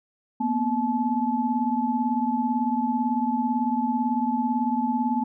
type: tone cluster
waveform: sine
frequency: 233.6 / 251.6 / 864 Hz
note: A#3 / B3 / A5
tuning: +4 / +32 / -32 cents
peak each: -26 dBFS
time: 0.4-5.24 s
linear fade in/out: 10 ms
effects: none